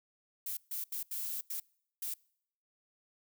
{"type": "noise bursts at uneven times", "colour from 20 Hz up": "violet", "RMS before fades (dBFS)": -38, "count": 6, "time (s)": [[0.46, 0.57], [0.71, 0.84], [0.92, 1.03], [1.11, 1.41], [1.5, 1.6], [2.02, 2.14]], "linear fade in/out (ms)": 5, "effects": ["noise-tail reverb RT60 0.7 s tail -26 dB re dry"]}